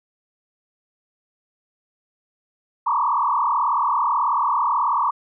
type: tone with frequency modulation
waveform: sine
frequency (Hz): 1046.5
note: C6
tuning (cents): 0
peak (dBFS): -17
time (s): 2.86-5.11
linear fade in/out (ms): 10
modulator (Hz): 38.3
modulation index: 3.7
effects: none